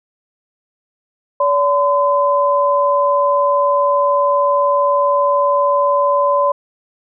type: tone pair together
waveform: sine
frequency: 572 / 1019.2 Hz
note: D5 / C6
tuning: -46 / -46 cents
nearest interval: minor seventh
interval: 1000 cents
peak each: -14 dBFS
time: 1.4-6.52 s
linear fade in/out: 5 ms
effects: none